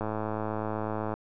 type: click train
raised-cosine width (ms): 1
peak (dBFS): -18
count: 123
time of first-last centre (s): 0.01-1.14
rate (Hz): 108
effects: none